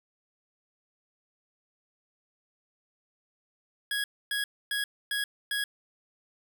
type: tone bursts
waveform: 25% pulse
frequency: 1661.2 Hz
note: G#6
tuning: in tune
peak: -24 dBFS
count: 5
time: 3.91-5.64 s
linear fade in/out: 2 ms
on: 130 ms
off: 270 ms
effects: none